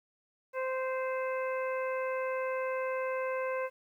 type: harmonic tone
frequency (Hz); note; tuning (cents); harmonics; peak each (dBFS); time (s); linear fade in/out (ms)
520; C5; -11; 1 / 2 / 3 / 4 / 5; -32 / -38 / -42 / -44 / -46; 0.53-3.7; 50
effects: 11-bit